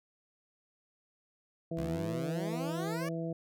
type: harmonic tone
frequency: 165.2 Hz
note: E3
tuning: 4 cents sharp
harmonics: 1 / 2 / 3 / 4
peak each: -36 / -39 / -41 / -42 dBFS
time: 1.71-3.33 s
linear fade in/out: 5 ms
type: exponential sweep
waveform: 15% pulse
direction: up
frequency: 63.4 to 587.3 Hz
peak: -32 dBFS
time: 1.77-3.09 s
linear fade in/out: 5 ms
effects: none